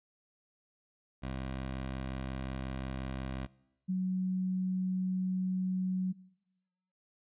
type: tone pair in turn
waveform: 15% pulse / sine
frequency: 65.6 / 185.54 Hz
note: C2 / F#3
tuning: +5 / +5 cents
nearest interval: octave + tritone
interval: 1800 cents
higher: second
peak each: -30 / -29 dBFS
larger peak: second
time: 1.22-3.47 / 3.88-6.13 s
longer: neither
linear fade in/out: 20 ms
effects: noise-tail reverb RT60 1.0 s tail -23 dB re dry + resampled to 8000 Hz